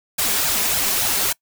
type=noise with flanger; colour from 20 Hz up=white; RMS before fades=-20 dBFS; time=0.18-1.33 s; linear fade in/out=10 ms; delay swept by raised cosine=1.2 to 5 ms; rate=3.5 Hz; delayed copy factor=+0.75; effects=noise-tail reverb RT60 0.1 s tail -24 dB re dry